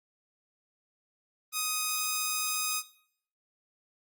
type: tone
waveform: 5% pulse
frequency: 1253 Hz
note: D#6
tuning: 12 cents sharp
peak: -17 dBFS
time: 1.52-2.83 s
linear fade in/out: 50 ms
effects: noise-tail reverb RT60 0.6 s tail -17 dB re dry + Opus 24 kbps